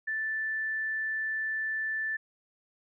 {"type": "tone", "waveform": "sine", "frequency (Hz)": 1760, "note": "A6", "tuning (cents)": 0, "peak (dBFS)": -29, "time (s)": [0.07, 2.17], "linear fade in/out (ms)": 10, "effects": []}